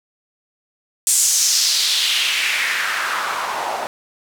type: noise with band-pass filter sweep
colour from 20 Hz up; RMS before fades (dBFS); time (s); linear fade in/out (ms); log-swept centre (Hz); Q
white; -19; 1.07-3.87; 0; 8200 to 690; 2.6
effects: none